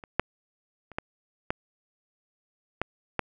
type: clicks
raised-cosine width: 0.5 ms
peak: -27 / -6 / -30 / -14 / -11 / -11 / -10 dBFS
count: 7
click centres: 0.038 / 0.196 / 0.917 / 0.985 / 1.505 / 2.816 / 3.193 s
effects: none